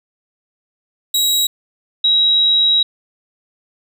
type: tone pair in turn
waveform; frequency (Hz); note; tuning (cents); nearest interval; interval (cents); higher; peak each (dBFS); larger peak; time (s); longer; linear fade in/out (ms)
sawtooth / sine; 3847 / 3847; B7 / B7; -46 / -46; unison; 0; neither; -10; neither; 1.14-1.47 / 2.04-2.83; second; 5
effects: none